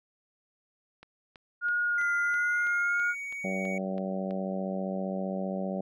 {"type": "click train", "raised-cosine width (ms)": 0.3, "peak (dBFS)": -32, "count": 11, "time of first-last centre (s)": [1.03, 4.309], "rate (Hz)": 3.05}
{"type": "tone with vibrato", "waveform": "sine", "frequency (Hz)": 1424, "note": "F6", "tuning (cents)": 33, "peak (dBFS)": -25, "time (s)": [1.61, 3.15], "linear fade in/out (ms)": 50, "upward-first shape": "sine", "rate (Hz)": 1.4, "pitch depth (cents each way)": 18}
{"type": "tone with pitch glide", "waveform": "triangle", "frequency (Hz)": [2022, 2244], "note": ["B6", "C#7"], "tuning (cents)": [40, 21], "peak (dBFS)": -33, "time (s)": [1.98, 3.78], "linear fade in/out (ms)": 2, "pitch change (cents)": 181, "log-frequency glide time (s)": [2.32, 3.09]}
{"type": "harmonic tone", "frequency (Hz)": 95.2, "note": "F#2", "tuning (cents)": 50, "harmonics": [2, 3, 4, 5, 6, 7, 8], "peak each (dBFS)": [-32, -43, -41, -42, -36, -41, -43], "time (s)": [3.44, 5.81], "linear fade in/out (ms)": 5}
{"effects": []}